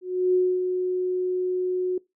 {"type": "tone with ADSR envelope", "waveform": "sine", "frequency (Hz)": 365.8, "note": "F#4", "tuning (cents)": -20, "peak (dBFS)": -16, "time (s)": [0.01, 1.98], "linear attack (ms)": 330, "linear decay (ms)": 260, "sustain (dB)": -6, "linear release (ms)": 4, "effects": ["noise-tail reverb RT60 0.2 s tail -22 dB re dry"]}